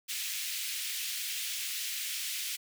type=high-pass noise; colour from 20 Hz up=pink; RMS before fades=-36 dBFS; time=0.08-2.57 s; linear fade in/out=20 ms; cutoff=2300 Hz; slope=24 dB/octave; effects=none